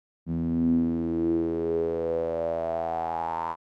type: tone with band-pass filter sweep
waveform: sawtooth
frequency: 82.8 Hz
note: E2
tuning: 8 cents sharp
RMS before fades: -27 dBFS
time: 0.26-3.56 s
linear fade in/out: 50 ms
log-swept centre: 200 to 990 Hz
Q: 9.2
effects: none